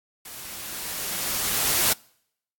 white noise with level ramp, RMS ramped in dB -40 to -20 dBFS, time 0.25-1.93 s, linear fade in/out 5 ms, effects noise-tail reverb RT60 0.7 s tail -26 dB re dry + AAC 64 kbps

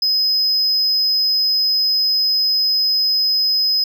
sine tone, 5060 Hz, D#8, 28 cents sharp, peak -11 dBFS, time 0.02-3.84 s, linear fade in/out 5 ms, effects tanh soft clip ceiling -13 dBFS

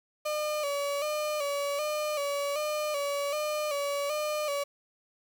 35% pulse tone with vibrato, 586 Hz, D5, 4 cents flat, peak -27 dBFS, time 0.25-4.64 s, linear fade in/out 10 ms, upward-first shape square, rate 1.3 Hz, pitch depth 54 cents each way, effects 9-bit

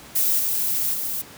violet noise with level steps, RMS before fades -20 / -23 / -27 dBFS, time 0.15-1.22 s, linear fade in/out 10 ms, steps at 0.38 / 0.93 s, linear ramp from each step 20 ms, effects pink hiss -43 dBFS RMS until 1.37 s + high-pass 80 Hz 12 dB/octave

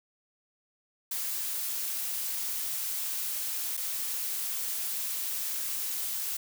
blue noise with dropouts, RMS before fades -33 dBFS, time 1.11-6.37 s, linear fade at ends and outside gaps 5 ms, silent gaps 3.769-3.774 s, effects none

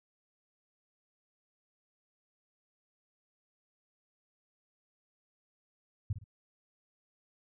sine tone with echo, 102.1 Hz, G#2, 29 cents flat, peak -28 dBFS, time 6.1-6.13 s, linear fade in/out 5 ms, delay 56 ms, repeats 2, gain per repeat -10 dB, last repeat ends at 6.242 s, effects none

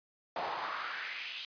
brown noise with high-pass filter sweep, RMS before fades -39 dBFS, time 0.36-1.45 s, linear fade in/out 2 ms, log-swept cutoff 680 to 3300 Hz, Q 3, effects resampled to 11025 Hz

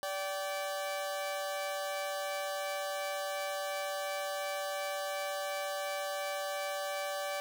sawtooth tone pair together, 579.8 / 774 Hz, D5 / G5, -22 / -22 cents, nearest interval perfect fourth, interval 500 cents, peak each -32 / -36 dBFS, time 0.03-7.4 s, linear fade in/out 0 ms, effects none

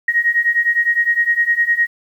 sine beating tone pair, 1876 / 1885.8 Hz, A#6 / A#6, +11 / +20 cents, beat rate 9.8 Hz, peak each -17 / -15 dBFS, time 0.08-1.87 s, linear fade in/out 5 ms, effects 8-bit

